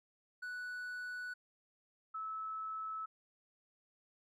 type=tone pair in turn; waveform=triangle / sine; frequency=1480 / 1302.4 Hz; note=F#6 / E6; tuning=0 / -21 cents; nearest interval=major second; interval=221 cents; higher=first; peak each=-39 / -39 dBFS; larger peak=neither; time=0.42-1.34 / 2.14-3.06 s; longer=neither; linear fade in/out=10 ms; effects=none